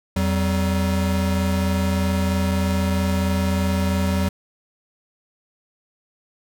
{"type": "tone pair together", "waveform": "square", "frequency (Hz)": [84.95, 190.5], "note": ["F2", "G3"], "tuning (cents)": [-47, -49], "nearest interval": "octave + major second", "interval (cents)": 1398, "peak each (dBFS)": -22, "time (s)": [0.16, 4.29], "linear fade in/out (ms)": 5, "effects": []}